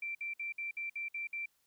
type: tone bursts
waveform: sine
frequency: 2349 Hz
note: D7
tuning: in tune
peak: -36 dBFS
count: 8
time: 0.02-1.459 s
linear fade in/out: 5 ms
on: 130 ms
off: 57 ms
effects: white hiss -75 dBFS RMS until 1.66 s